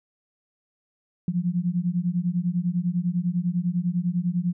sine beating tone pair, 171.2 / 181.2 Hz, F3 / F#3, -34 / -36 cents, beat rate 10 Hz, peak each -25 dBFS, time 1.28-4.53 s, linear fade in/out 2 ms, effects none

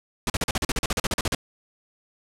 pink noise bursts, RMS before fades -24 dBFS, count 16, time 0.27-1.349 s, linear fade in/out 2 ms, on 29 ms, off 41 ms, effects low-pass 10000 Hz 12 dB/octave

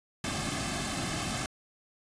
pink noise with comb filter, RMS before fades -33 dBFS, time 0.24-1.46 s, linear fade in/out 2 ms, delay 2.1 ms, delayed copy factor -0.75, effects resampled to 22050 Hz

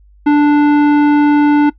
triangle tone with tanh clipping, 293.7 Hz, D4, in tune, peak -8 dBFS, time 0.26-1.7 s, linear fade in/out 10 ms, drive 18 dB, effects noise-tail reverb RT60 0.1 s tail -20 dB re dry + added 50 Hz sine -42 dBFS peak until 1.78 s

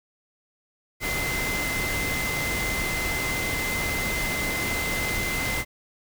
sine tone in noise, 2063 Hz, C7, 25 cents flat, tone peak -28 dBFS, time 1-5.65 s, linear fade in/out 50 ms, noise pink, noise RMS -29 dBFS, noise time 1-5.65 s, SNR -2 dB, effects none

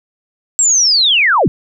sine linear sweep, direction down, 7720 to 98 Hz, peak -8 dBFS, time 0.59-1.48 s, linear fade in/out 0 ms, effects none

